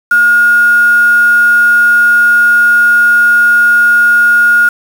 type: tone with quantisation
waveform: sine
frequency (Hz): 1430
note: F6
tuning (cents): +41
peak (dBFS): -4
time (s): 0.11-4.69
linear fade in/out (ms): 5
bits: 4
effects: none